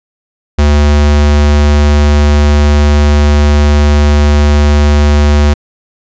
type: tone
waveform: square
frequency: 73.42 Hz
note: D2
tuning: in tune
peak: -5 dBFS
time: 0.58-5.54 s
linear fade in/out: 10 ms
effects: resampled to 16000 Hz

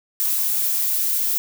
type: noise with high-pass filter sweep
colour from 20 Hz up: violet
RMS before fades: -21 dBFS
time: 0.2-1.38 s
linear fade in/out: 0 ms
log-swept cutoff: 920 to 420 Hz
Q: 3.7
effects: none

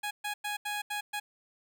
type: tone bursts at uneven times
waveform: 15% pulse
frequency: 830.6 Hz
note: G#5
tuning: in tune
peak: -26 dBFS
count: 6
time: 0.03-0.11 / 0.24-0.34 / 0.44-0.57 / 0.65-0.82 / 0.9-1.01 / 1.13-1.2 s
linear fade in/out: 10 ms
effects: none

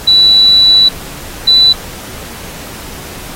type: tone pair in turn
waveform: sine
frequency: 3951 / 3976 Hz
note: B7 / B7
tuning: 0 / +11 cents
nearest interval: unison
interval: 11 cents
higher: second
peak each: -3 dBFS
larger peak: neither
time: 0.07-0.89 / 1.47-1.73 s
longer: first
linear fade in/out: 10 ms
effects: pink hiss -28 dBFS RMS until 3.35 s + AAC 48 kbps

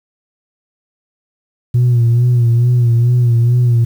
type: tone with vibrato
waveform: sine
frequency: 120 Hz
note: B2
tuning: 49 cents flat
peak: -6 dBFS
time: 1.74-3.85 s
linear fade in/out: 10 ms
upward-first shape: sine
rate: 2.3 Hz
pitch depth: 52 cents each way
effects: tanh soft clip ceiling -6 dBFS + 7-bit

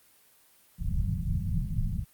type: low-pass noise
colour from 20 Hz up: pink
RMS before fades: -29 dBFS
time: 0.78-2.05 s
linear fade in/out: 50 ms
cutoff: 180 Hz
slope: 48 dB/octave
effects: white hiss -61 dBFS RMS until 2.13 s + Opus 32 kbps

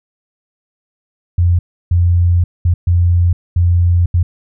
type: tone bursts at uneven times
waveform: sine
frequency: 87.31 Hz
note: F2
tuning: in tune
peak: -8 dBFS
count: 6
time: 1.38-1.59 / 1.91-2.44 / 2.65-2.74 / 2.87-3.33 / 3.56-4.06 / 4.14-4.23 s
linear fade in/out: 5 ms
effects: none

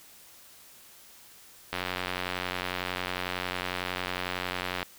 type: click train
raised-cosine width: 0.3 ms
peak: -14 dBFS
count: 283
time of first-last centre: 1.73-4.829 s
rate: 91 Hz
effects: white hiss -53 dBFS RMS until 4.98 s

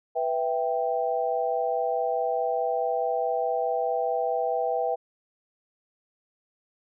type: chord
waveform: sine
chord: E minor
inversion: second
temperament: equal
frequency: 493.9 / 659.3 / 784 Hz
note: B4 / E5 / G5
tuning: 0 / 0 / 0 cents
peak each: -28 dBFS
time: 0.15-4.96 s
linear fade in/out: 20 ms
effects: none

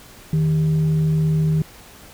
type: tone with frequency modulation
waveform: sine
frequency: 156.3 Hz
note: D#3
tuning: 8 cents sharp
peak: -15 dBFS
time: 0.33-1.62 s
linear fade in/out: 2 ms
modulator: 240 Hz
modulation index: 0.25
effects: pink hiss -44 dBFS RMS until 2.13 s

